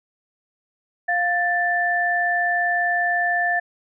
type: tone pair together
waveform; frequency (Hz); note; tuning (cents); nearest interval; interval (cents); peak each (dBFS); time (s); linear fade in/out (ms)
sine; 701 / 1765.4; F5 / A6; +6 / +5; octave + major third; 1599; -22 / -20; 1.08-3.6; 10
effects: none